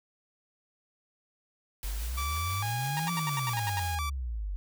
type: noise with tremolo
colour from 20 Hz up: white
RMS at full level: -42 dBFS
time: 1.83-3.95 s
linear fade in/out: 0 ms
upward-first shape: sine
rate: 6.1 Hz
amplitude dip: 25%
type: exponential two-way sweep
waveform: sine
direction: up then down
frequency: 46 to 174.3 to 46 Hz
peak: -31 dBFS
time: 1.84-4.56 s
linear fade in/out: 0 ms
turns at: 3.11 s
type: tone with vibrato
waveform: sawtooth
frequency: 976 Hz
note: B5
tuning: 21 cents flat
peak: -29 dBFS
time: 2.17-4.1 s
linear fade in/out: 10 ms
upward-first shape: square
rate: 1.1 Hz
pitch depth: 300 cents each way
type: tone bursts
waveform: sawtooth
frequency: 930 Hz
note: A#5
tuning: 4 cents flat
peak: -28 dBFS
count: 9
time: 2.97-3.795 s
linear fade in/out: 0 ms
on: 25 ms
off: 75 ms
effects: none